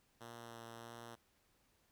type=tone with vibrato; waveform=5% pulse; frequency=116.54 Hz; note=A#2; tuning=in tune; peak=-39 dBFS; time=0.2-1.16 s; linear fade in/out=20 ms; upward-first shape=sine; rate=1.6 Hz; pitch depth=14 cents each way; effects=pink hiss -75 dBFS RMS until 1.91 s